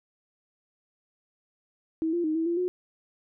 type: tone with pitch steps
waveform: sine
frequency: 321.9 / 345.3 / 311.7 / 325.4 / 341.9 / 361.7 Hz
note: E4 / F4 / D#4 / E4 / F4 / F#4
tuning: -41 / -20 / +3 / -22 / -37 / -39 cents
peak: -24 dBFS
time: 2.02-2.68 s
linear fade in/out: 0 ms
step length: 110 ms
effects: none